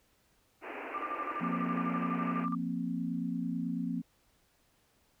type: band-pass noise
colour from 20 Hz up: pink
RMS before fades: -42 dBFS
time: 0.61-2.47 s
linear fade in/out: 50 ms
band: 260 to 2700 Hz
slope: 96 dB/octave
type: tone with tremolo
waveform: sine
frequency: 1188 Hz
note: D6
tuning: 20 cents sharp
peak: -33 dBFS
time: 0.94-2.55 s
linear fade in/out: 5 ms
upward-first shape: square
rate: 12 Hz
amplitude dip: 75%
type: chord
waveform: sine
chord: F suspended fourth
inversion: none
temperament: just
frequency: 174.61 / 232.8 / 261.9 Hz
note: F3 / Bb3 / C4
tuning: 0 / -2 / +2 cents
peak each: -36 dBFS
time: 1.4-4.02 s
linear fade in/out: 20 ms
effects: pink hiss -70 dBFS RMS until 5.2 s